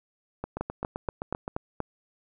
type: two click trains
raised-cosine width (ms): 1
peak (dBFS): -18 / -15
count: 9 / 6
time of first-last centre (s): 0.44-1.479 / 0.61-1.803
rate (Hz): 7.7 / 4.19
effects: none